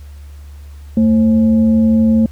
sine tone with frequency modulation, 223.7 Hz, A3, 29 cents sharp, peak -8 dBFS, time 0.97-2.26 s, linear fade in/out 2 ms, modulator 308 Hz, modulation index 0.35, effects added 72 Hz sine -31 dBFS peak until 2.31 s + pink hiss -50 dBFS RMS until 2.31 s

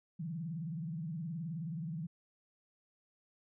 sine tone with vibrato, 162.6 Hz, E3, 23 cents flat, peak -37 dBFS, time 0.19-2.07 s, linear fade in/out 10 ms, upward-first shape sine, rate 19 Hz, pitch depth 180 cents each way, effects none

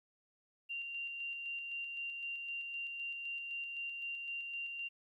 sine tone with tremolo, 2773 Hz, F7, 13 cents flat, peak -38 dBFS, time 0.69-4.89 s, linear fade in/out 20 ms, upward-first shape square, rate 3.9 Hz, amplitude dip 30%, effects 13-bit

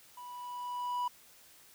triangle tone with level ramp, 982 Hz, B5, 10 cents flat, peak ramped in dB -43 to -28 dBFS, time 0.17-1.08 s, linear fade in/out 5 ms, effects white hiss -59 dBFS RMS until 1.74 s

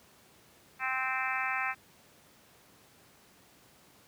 harmonic tone, 260.6 Hz, C4, 7 cents flat, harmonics 3 / 4 / 5 / 6 / 7 / 8 / 9 / 10, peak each -38 / -39 / -37 / -38 / -37 / -39 / -38 / -39 dBFS, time 0.79-1.75 s, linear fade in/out 50 ms, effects pink hiss -60 dBFS RMS until 4.07 s + high-pass 100 Hz 12 dB/octave

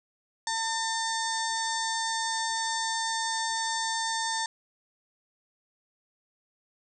harmonic tone with a mistuned harmonic, 901 Hz, A5, 41 cents sharp, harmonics 1 / 2 / 4 / 5 / 6 / 7 / 8 / 9, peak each -31 / -34 / -37 / -38 / -39 / -39 / -40 / -41 dBFS, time 0.47-4.46 s, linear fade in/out 2 ms, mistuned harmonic 9, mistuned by +25 cents, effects none

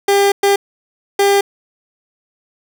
30% pulse tone bursts at uneven times, 400 Hz, G4, 35 cents sharp, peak -7 dBFS, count 3, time 0.08-0.32 / 0.43-0.56 / 1.19-1.41 s, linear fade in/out 5 ms, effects none

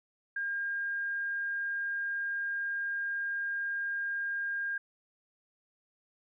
sine tone, 1611 Hz, G6, 47 cents sharp, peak -31 dBFS, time 0.36-4.78 s, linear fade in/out 5 ms, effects none

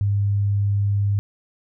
sine tone, 101 Hz, G#2, 48 cents flat, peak -17 dBFS, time 0.01-1.19 s, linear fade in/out 0 ms, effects none

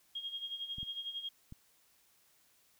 sine tone with tremolo, 3254 Hz, G#7, 36 cents flat, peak -36 dBFS, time 0.15-1.29 s, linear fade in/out 5 ms, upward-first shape sine, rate 11 Hz, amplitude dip 70%
clicks, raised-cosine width 5 ms, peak -35 dBFS, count 3, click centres 0.784 / 0.83 / 1.524 s
effects white hiss -69 dBFS RMS until 2.79 s

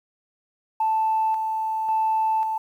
sine tone with tremolo, 880 Hz, A5, in tune, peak -18 dBFS, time 0.8-2.58 s, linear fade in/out 5 ms, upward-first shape square, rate 0.92 Hz, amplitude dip 40%, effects tanh soft clip ceiling -14 dBFS + 9-bit

